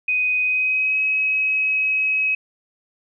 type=tone with pitch glide; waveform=sine; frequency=2500 to 2551 Hz; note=D#7 to D#7; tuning=+8 to +43 cents; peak=-17 dBFS; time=0.08-2.35 s; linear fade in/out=5 ms; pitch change=+35 cents; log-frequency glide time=0.43-1 s; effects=none